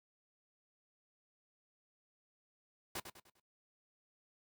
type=noise with echo; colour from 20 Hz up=pink; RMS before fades=-41 dBFS; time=2.95-3 s; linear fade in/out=5 ms; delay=100 ms; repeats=4; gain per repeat=-8 dB; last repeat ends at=3.4 s; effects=noise-tail reverb RT60 0.1 s tail -18 dB re dry + high-pass 80 Hz 12 dB/octave